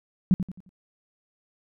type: tone with echo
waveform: sine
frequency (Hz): 185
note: F#3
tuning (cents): 0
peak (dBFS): -14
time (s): 0.31-0.34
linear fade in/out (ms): 0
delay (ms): 88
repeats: 4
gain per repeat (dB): -9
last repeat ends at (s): 0.692
effects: none